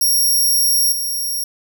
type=tone with level steps; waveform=5% pulse; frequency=5590 Hz; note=F8; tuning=1 cent sharp; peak=-7 / -14 dBFS; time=0.01-1.44 s; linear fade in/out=5 ms; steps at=0.92 s; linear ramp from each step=2 ms; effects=none